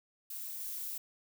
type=noise with level steps; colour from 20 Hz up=violet; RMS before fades=-42 / -40 dBFS; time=0.3-0.98 s; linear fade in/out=5 ms; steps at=0.6 s; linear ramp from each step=2 ms; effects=none